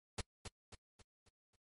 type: noise with echo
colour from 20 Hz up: pink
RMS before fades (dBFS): -39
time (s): 0.18-0.21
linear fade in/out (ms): 5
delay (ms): 270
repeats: 5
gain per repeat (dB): -7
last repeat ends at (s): 1.56
effects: noise-tail reverb RT60 0.1 s tail -25 dB re dry + MP3 48 kbps